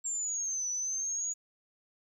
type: exponential two-way sweep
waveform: sine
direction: down then up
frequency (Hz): 7460 to 5920 to 6820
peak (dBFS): -31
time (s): 0.04-1.34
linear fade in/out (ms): 20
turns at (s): 0.69
effects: 11-bit